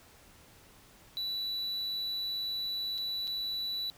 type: tone with dropouts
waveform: triangle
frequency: 3951 Hz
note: B7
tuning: in tune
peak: -31 dBFS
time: 1.17-3.9 s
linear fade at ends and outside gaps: 0 ms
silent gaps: 2.979-2.983 / 3.272-3.277 s
effects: pink hiss -58 dBFS RMS until 3.97 s